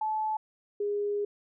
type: tone pair in turn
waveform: sine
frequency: 866 / 410.4 Hz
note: A5 / G#4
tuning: -28 / -21 cents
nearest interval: octave + minor second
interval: 1293 cents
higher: first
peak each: -27 dBFS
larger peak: neither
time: 0.01-0.37 / 0.8-1.25 s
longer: second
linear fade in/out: 5 ms
effects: none